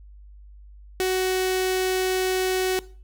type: tone with notch filter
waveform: sawtooth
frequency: 373 Hz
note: F#4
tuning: 14 cents sharp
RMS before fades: -23 dBFS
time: 1-2.79 s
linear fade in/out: 0 ms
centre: 1000 Hz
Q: 1.4
effects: noise-tail reverb RT60 0.4 s tail -19 dB re dry + added 50 Hz sine -43 dBFS peak until 3.03 s